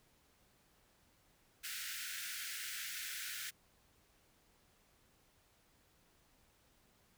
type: high-pass noise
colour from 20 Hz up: pink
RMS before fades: -44 dBFS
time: 1.63-3.51 s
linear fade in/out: 20 ms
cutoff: 1400 Hz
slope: 96 dB/octave
effects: pink hiss -71 dBFS RMS until 7.17 s